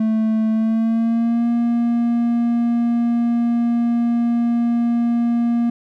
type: tone with pitch glide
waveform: triangle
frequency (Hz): 220 to 235.8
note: A3 to A#3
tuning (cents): 0 to +20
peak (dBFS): -13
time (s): 0-5.7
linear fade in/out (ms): 5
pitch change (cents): +120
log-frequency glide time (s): 0.51-1.48
effects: none